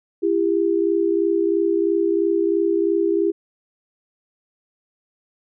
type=tone pair together; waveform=sine; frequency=336.1 / 399.1 Hz; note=E4 / G4; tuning=+34 / +31 cents; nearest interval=minor third; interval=297 cents; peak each=-19 dBFS; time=0.22-3.32 s; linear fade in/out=20 ms; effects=none